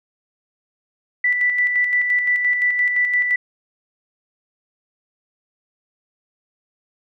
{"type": "tone with tremolo", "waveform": "sine", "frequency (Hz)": 1974, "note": "B6", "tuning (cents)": -1, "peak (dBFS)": -14, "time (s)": [1.24, 3.36], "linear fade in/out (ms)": 5, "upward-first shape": "square", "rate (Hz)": 5.8, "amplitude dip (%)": 40, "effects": []}